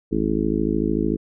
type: harmonic tone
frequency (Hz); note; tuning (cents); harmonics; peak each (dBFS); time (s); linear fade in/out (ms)
53.4; G#1; +49; 1 / 3 / 4 / 5 / 6 / 7 / 8; -29 / -28 / -25 / -26 / -24 / -29 / -28; 0.11-1.17; 20
effects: none